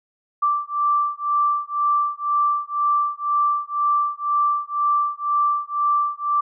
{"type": "beating tone pair", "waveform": "sine", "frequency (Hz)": [1171, 1173], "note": ["D6", "D6"], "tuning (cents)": [-5, -2], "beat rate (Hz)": 2, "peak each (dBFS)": -21, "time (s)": [0.42, 6.41], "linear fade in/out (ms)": 10, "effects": []}